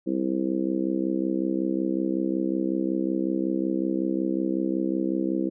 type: harmonic tone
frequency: 65.41 Hz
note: C2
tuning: in tune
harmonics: 3 / 4 / 5 / 6 / 7 / 8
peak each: -30 / -29 / -26 / -36 / -37 / -36 dBFS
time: 0.06-5.5 s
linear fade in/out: 20 ms
effects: none